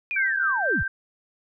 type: linear sweep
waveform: sine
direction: down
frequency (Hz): 2489 to 34.65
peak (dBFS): -25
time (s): 0.11-0.83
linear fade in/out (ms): 0
type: tone with tremolo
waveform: sine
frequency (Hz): 1568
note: G6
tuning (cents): 0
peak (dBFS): -20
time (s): 0.16-0.88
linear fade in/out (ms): 5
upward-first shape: triangle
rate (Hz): 4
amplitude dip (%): 45
effects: none